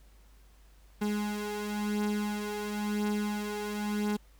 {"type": "beating tone pair", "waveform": "35% pulse", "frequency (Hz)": [208.3, 209.27], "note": ["G#3", "G#3"], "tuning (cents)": [5, 13], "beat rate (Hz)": 0.97, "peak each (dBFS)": [-30, -34], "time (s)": [1.01, 4.17], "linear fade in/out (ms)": 10, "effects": ["added 50 Hz sine -55 dBFS peak until 4.39 s", "pink hiss -65 dBFS RMS until 4.39 s"]}